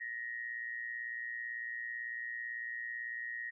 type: tone with amplitude modulation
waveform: sine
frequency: 1881 Hz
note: A#6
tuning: 15 cents sharp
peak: -35 dBFS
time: 0-3.51 s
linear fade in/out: 20 ms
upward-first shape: sine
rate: 118 Hz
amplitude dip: 70%
effects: none